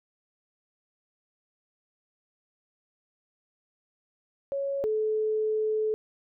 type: tone pair in turn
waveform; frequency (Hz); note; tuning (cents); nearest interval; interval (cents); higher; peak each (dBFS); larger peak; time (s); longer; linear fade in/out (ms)
sine; 554.4 / 432.7; C#5 / A4; 0 / -29; major third; 429; first; -27 / -24; second; 4.52-4.84 / 4.84-5.94; second; 0
effects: none